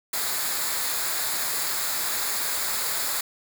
white noise with comb filter, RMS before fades -27 dBFS, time 0.13-3.21 s, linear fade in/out 5 ms, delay 0.34 ms, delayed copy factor -0.6, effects none

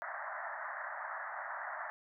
white band-pass noise, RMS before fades -42 dBFS, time 0.02-1.9 s, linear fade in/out 0 ms, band 600 to 1900 Hz, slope 96 dB/octave, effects none

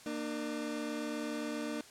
30% pulse tone pair together, 232.1 / 299.8 Hz, A#3 / D4, -7 / +36 cents, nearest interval major third, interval 443 cents, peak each -37 / -35 dBFS, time 0.06-1.81 s, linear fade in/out 2 ms, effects white hiss -55 dBFS RMS until 1.9 s + low-pass 9000 Hz 12 dB/octave

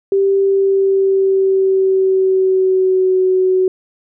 sine tone with pitch glide, 392 to 372.8 Hz, G4 to F#4, 0 to +13 cents, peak -10 dBFS, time 0.12-3.68 s, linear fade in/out 2 ms, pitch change -87 cents, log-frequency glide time 0.4-3.18 s, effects none

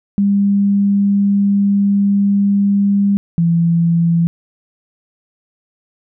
sine tone pair in turn, 200.3 / 168.43 Hz, G3 / E3, +38 / +38 cents, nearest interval minor third, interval 300 cents, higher first, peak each -10 dBFS, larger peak neither, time 0.18-3.17 / 3.38-4.27 s, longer first, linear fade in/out 0 ms, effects none

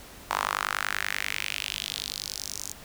sawtooth tone with high-pass filter sweep, 50.3 Hz, G1, 45 cents sharp, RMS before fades -32 dBFS, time 0.3-2.73 s, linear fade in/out 0 ms, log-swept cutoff 960 to 6800 Hz, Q 2.9, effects pink hiss -47 dBFS RMS until 2.84 s

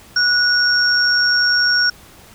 sine tone pair together, 1465 / 5531 Hz, F#6 / F8, -18 / -18 cents, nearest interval octave + major seventh, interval 2300 cents, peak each -15 dBFS, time 0.16-1.9 s, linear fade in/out 5 ms, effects pink hiss -44 dBFS RMS until 2.34 s

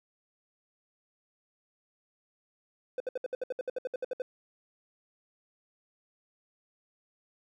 triangle tone bursts, 507 Hz, B4, 45 cents sharp, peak -28 dBFS, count 15, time 2.98-4.22 s, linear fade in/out 2 ms, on 22 ms, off 65 ms, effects none

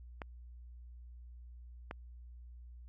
clicks, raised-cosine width 0.5 ms, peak -26 dBFS, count 2, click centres 0.218 / 1.911 s, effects added 60 Hz sine -49 dBFS peak until 2.88 s

